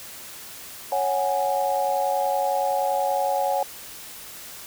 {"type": "chord", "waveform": "sine", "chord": "C# suspended fourth", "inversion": "none", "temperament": "equal", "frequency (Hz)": [554.4, 740, 830.6], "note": ["C#5", "F#5", "G#5"], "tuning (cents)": [0, 0, 0], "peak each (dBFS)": -25, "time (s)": [0.92, 3.63], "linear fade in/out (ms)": 2, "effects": ["white hiss -40 dBFS RMS until 4.66 s"]}